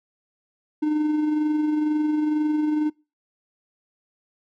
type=tone with amplitude modulation; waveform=triangle; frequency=303.5 Hz; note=D#4; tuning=43 cents flat; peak=-16 dBFS; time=0.82-2.9 s; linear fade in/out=10 ms; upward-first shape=sine; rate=22.1 Hz; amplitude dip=35%; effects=noise-tail reverb RT60 0.3 s tail -25 dB re dry